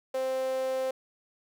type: tone with high-pass filter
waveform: sawtooth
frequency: 261.6 Hz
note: C4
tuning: in tune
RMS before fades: -30 dBFS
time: 0.14-0.91 s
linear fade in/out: 5 ms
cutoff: 550 Hz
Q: 8.2
effects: none